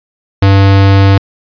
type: tone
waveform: square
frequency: 98 Hz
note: G2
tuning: in tune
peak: -4 dBFS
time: 0.42-1.18 s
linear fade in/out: 5 ms
effects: resampled to 11025 Hz